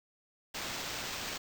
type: noise with sample-and-hold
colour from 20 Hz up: white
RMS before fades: -39 dBFS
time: 0.54-1.38 s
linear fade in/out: 10 ms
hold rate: 11025 Hz
effects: none